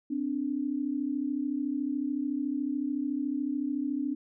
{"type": "tone pair together", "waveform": "sine", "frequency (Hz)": [258.5, 292.3], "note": ["C4", "D4"], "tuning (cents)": [-21, -8], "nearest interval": "major second", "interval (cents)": 213, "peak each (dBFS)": [-32, -30], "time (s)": [0.1, 4.15], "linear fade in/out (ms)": 10, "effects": []}